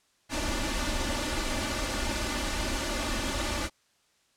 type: noise with comb filter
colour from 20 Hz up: pink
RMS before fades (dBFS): -30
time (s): 0.29-3.7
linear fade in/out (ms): 50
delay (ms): 3.4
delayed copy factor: +0.85
effects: white hiss -68 dBFS RMS until 4.36 s + low-pass 8000 Hz 12 dB/octave